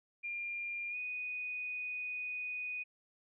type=tone with pitch glide; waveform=sine; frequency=2400 to 2483 Hz; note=D7 to D#7; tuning=+37 to -4 cents; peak=-37 dBFS; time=0.23-2.84 s; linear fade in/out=20 ms; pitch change=+59 cents; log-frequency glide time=0.9-0.96 s; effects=none